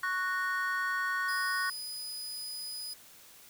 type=chord; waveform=triangle; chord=F# major; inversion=second; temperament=just; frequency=1110 / 1480 / 1850 Hz; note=C#6 / F#6 / A#6; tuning=+2 / 0 / -14 cents; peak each=-33 / -31 / -33 dBFS; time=0.03-1.7 s; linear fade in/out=5 ms
type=tone; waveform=sawtooth; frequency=4978 Hz; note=D#8; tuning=in tune; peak=-35 dBFS; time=1.28-2.94 s; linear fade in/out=10 ms
effects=white hiss -55 dBFS RMS until 3.49 s